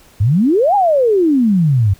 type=exponential two-way sweep; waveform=sine; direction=up then down; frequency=92.3 to 841 to 92.3 Hz; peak=-9 dBFS; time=0.2-1.94 s; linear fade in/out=10 ms; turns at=0.75 s; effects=pink hiss -47 dBFS RMS until 1.99 s